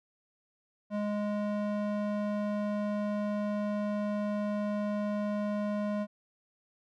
square tone with band-pass filter, 207.7 Hz, G#3, in tune, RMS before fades -32 dBFS, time 0.9-6.07 s, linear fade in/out 50 ms, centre 480 Hz, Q 0.98, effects none

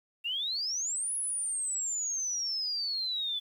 sine exponential two-way sweep, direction up then down, 2700 to 10548 to 3439 Hz, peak -30 dBFS, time 0.24-3.4 s, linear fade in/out 20 ms, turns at 1.15 s, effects 10-bit

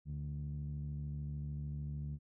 sawtooth tone with low-pass filter, 73.42 Hz, D2, in tune, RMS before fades -41 dBFS, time 0.05-2.19 s, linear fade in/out 50 ms, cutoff 170 Hz, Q 5.5, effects none

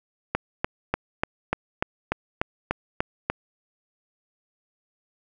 click train, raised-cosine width 0.5 ms, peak -7 dBFS, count 11, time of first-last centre 0.35-3.3 s, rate 3.39 Hz, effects none

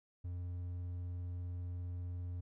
triangle tone with vibrato, 88.5 Hz, F2, 23 cents sharp, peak -37 dBFS, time 0.24-2.41 s, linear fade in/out 10 ms, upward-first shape sine, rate 20 Hz, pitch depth 21 cents each way, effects none

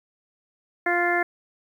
harmonic tone, 349.2 Hz, F4, in tune, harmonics 1 / 2 / 3 / 4 / 5 / 6, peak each -26 / -25 / -33 / -30 / -25 / -28 dBFS, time 0.86-1.23 s, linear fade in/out 5 ms, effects 9-bit

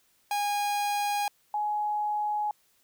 45% pulse / sine tone pair in turn, 820 / 839.2 Hz, G#5 / G#5, -22 / +18 cents, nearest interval unison, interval 40 cents, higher second, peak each -26 dBFS, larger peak neither, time 0.31-1.28 / 1.54-2.51 s, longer neither, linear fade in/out 2 ms, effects white hiss -67 dBFS RMS until 2.83 s

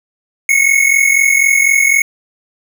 square tone pair together, 2173 / 2217 Hz, C#7 / C#7, -35 / 0 cents, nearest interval unison, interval 35 cents, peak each -12 dBFS, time 0.49-2.02 s, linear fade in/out 2 ms, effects none

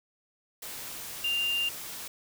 sine tone in noise, 2794 Hz, F7, in tune, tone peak -26 dBFS, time 1.24-1.69 s, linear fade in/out 5 ms, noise white, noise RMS -40 dBFS, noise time 0.62-2.08 s, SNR +11 dB, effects none

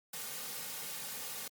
white noise with comb filter, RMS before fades -42 dBFS, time 0.13-1.48 s, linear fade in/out 5 ms, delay 3 ms, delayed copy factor -0.65, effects high-pass 150 Hz 12 dB/octave + Opus 48 kbps

